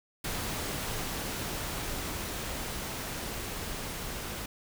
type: noise with level ramp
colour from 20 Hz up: pink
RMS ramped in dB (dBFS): -34 to -38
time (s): 0.24-4.46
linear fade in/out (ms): 5
effects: none